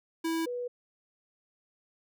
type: tone pair in turn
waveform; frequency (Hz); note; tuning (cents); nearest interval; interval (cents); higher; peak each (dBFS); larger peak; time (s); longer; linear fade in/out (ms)
square / sine; 327.3 / 489.1; E4 / B4; -12 / -17; perfect fifth; 695; second; -29 / -32; first; 0.24-0.46 / 0.46-0.68; neither; 10
effects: none